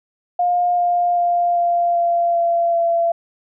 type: tone with pitch steps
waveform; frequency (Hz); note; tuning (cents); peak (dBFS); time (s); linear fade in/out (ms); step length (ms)
sine; 709 / 703.7 / 698.4 / 693.2 / 688 / 682.9 / 677.8; F5 / F5 / F5 / F5 / F5 / F5 / E5; +26 / +13 / 0 / -13 / -26 / -39 / +48; -14; 0.39-3.12; 5; 390
effects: none